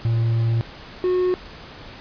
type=tone pair in turn; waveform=triangle; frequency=114.8 / 364.5 Hz; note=A#2 / F#4; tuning=-26 / -26 cents; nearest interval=octave + minor sixth; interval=2000 cents; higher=second; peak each=-15 / -15 dBFS; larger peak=neither; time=0.05-0.61 / 1.04-1.34 s; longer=first; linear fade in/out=0 ms; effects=pink hiss -40 dBFS RMS until 2 s + resampled to 11025 Hz